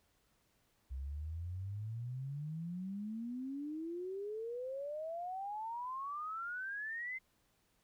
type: exponential sweep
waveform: sine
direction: up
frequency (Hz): 63.8 to 2093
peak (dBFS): -39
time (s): 0.9-7.19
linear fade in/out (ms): 20
effects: pink hiss -75 dBFS RMS until 7.83 s